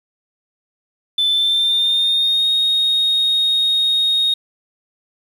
sine tone with pitch glide, 3520 to 3729 Hz, A7 to A#7, 0 to 0 cents, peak -12 dBFS, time 1.18-4.34 s, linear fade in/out 5 ms, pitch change +100 cents, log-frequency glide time 1.29-2.48 s, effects tanh soft clip ceiling -10 dBFS + 7-bit

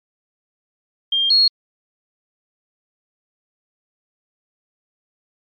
sine tone pair in turn, 3200 / 4304 Hz, G7 / C8, +35 / +48 cents, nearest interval perfect fourth, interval 513 cents, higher second, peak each -15 / -10 dBFS, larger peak second, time 1.12-1.3 / 1.3-1.48 s, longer neither, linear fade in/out 5 ms, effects MP3 48 kbps

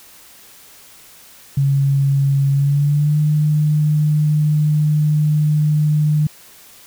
sine tone with pitch glide, 138.59 to 151.13 Hz, C#3 to D3, 0 to +50 cents, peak -12 dBFS, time 1.57-6.27 s, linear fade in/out 5 ms, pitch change +150 cents, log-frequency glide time 2.52-3.2 s, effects white hiss -44 dBFS RMS until 6.86 s

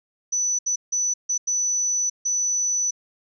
sine tone bursts at uneven times, 5970 Hz, F#8, 15 cents sharp, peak -20 dBFS, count 6, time 0.32-0.59 / 0.66-0.76 / 0.92-1.14 / 1.29-1.38 / 1.47-2.1 / 2.25-2.91 s, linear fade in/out 10 ms, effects none

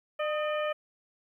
harmonic tone with a mistuned harmonic, 603 Hz, D5, 46 cents sharp, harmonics 1 / 2 / 3 / 4 / 5, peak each -29 / -35 / -39 / -41 / -43 dBFS, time 0.19-0.73 s, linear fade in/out 10 ms, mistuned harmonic 2, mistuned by +57 cents, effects 11-bit

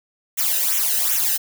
blue noise with flanger, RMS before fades -20 dBFS, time 0.37-1.38 s, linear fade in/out 20 ms, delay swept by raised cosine 0.21 to 0.91 ms, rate 2.6 Hz, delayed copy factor -0.85, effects none

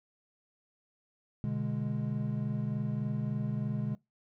triangle chord, G# diminished, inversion first, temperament equal, 123.47 / 146.83 / 207.7 Hz, B2 / D3 / G#3, 0 / 0 / 0 cents, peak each -33 dBFS, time 1.44-3.95 s, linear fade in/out 0 ms, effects noise-tail reverb RT60 0.2 s tail -22 dB re dry

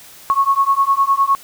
sine beating tone pair, 1096 / 1105.8 Hz, C#6 / C#6, -20 / -5 cents, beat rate 9.8 Hz, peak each -15 / -15 dBFS, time 0.3-1.35 s, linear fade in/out 0 ms, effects white hiss -41 dBFS RMS until 1.43 s

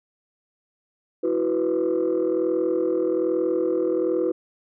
sine chord, E suspended second, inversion none, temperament just, 329.6 / 370.8 / 494.4 Hz, E4 / F#4 / B4, 0 / +4 / +2 cents, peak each -23 dBFS, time 1.23-4.32 s, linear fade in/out 10 ms, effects tanh soft clip ceiling -15 dBFS

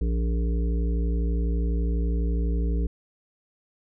harmonic tone with a mistuned harmonic, 57.9 Hz, A#1, 11 cents flat, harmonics 1 / 3 / 5 / 7 / 8, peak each -22 / -32 / -36 / -39 / -40 dBFS, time 0.01-2.87 s, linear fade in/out 5 ms, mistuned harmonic 8, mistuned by -22 cents, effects none

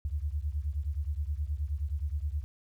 sine beating tone pair, 69.9 / 79.4 Hz, C#2 / D#2, +15 / +36 cents, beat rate 9.5 Hz, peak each -32 / -34 dBFS, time 0.05-2.44 s, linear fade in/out 0 ms, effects 11-bit

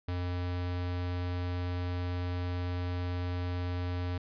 square tone, 89.1 Hz, F2, 35 cents sharp, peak -32 dBFS, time 0.08-4.18 s, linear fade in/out 5 ms, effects resampled to 11025 Hz

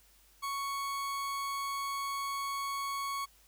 40% pulse tone, 1110 Hz, C#6, 2 cents sharp, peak -33 dBFS, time 0.42-3.26 s, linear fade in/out 20 ms, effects added 50 Hz sine -66 dBFS peak until 3.47 s + white hiss -64 dBFS RMS until 3.47 s

